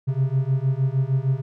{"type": "beating tone pair", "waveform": "triangle", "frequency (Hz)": [130, 136.5], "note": ["C3", "C#3"], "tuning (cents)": [-11, -26], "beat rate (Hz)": 6.5, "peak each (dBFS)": -20, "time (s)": [0.07, 1.42], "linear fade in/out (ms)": 20, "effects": []}